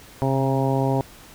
harmonic tone with a mistuned harmonic, 134.7 Hz, C#3, 49 cents flat, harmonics 1 / 2 / 3 / 4 / 5 / 6 / 7, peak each -22 / -25 / -27 / -28 / -29 / -30 / -30 dBFS, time 0.22-1.01 s, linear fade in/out 0 ms, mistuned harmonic 1, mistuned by -24 cents, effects pink hiss -46 dBFS RMS until 1.34 s

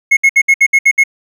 triangle tone bursts, 2172 Hz, C#7, 36 cents flat, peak -3 dBFS, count 8, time 0.11-1.038 s, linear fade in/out 10 ms, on 60 ms, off 64 ms, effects none

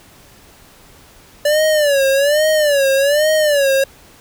square tone with vibrato, 580 Hz, D5, 22 cents flat, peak -12 dBFS, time 1.45-3.84 s, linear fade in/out 5 ms, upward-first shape sine, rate 1.2 Hz, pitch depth 130 cents each way, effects pink hiss -45 dBFS RMS until 4.2 s

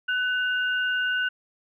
sine tone pair together, 1497 / 2820 Hz, F#6 / F7, +20 / +16 cents, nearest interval major seventh, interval 1096 cents, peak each -23 / -31 dBFS, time 0.08-1.29 s, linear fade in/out 10 ms, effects none

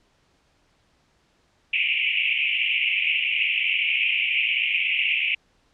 white band-pass noise, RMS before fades -23 dBFS, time 1.73-5.35 s, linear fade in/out 5 ms, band 2200 to 2900 Hz, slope 96 dB/octave, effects pink hiss -64 dBFS RMS until 5.73 s + low-pass 6000 Hz 12 dB/octave

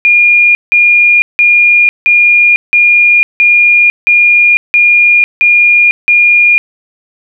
sine tone bursts, 2422 Hz, D#7, 47 cents flat, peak -3 dBFS, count 10, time 0.05-6.58 s, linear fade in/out 0 ms, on 500 ms, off 170 ms, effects none

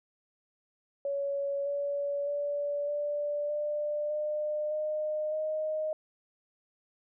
sine tone with pitch steps, 561 / 569.2 / 577.4 / 585.8 / 594.4 / 603 / 611.8 / 620.7 Hz, C#5 / C#5 / D5 / D5 / D5 / D5 / D#5 / D#5, +21 / +46 / -30 / -5 / +21 / +46 / -29 / -4 cents, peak -29 dBFS, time 1.05-5.93 s, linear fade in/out 2 ms, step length 610 ms, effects none

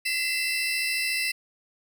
35% pulse tone cluster, 1980 / 2054 / 2661 / 4810 Hz, B6 / C7 / E7 / D8, +4 / -33 / +16 / +41 cents, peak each -34 / -29 / -26 / -32 dBFS, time 0.05-1.32 s, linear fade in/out 10 ms, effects none

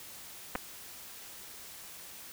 clicks, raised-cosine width 0.5 ms, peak -18 dBFS, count 2, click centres 0.553 / 0.557 s, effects white hiss -48 dBFS RMS until 2.32 s

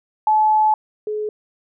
sine tone pair in turn, 861 / 424.7 Hz, A5 / G#4, -38 / +39 cents, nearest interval octave, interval 1223 cents, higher first, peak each -12 / -21 dBFS, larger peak first, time 0.27-0.74 / 1.07-1.29 s, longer first, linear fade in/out 2 ms, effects none

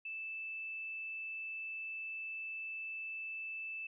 sine tone, 2636 Hz, E7, 1 cent flat, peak -40 dBFS, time 0.05-3.87 s, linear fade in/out 5 ms, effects none

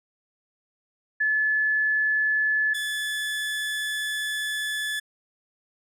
sine / 30% pulse tone pair in turn, 1725 / 1725 Hz, A6 / A6, -35 / -35 cents, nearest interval unison, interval 0 cents, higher neither, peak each -20 / -24 dBFS, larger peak first, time 1.2-2.74 / 2.74-5 s, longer second, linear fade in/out 10 ms, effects resampled to 32000 Hz

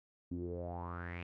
sawtooth tone with low-pass filter sweep, 86.9 Hz, F2, 8 cents flat, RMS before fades -42 dBFS, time 0.31-1.23 s, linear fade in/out 5 ms, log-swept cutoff 260 to 2600 Hz, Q 7.1, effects none

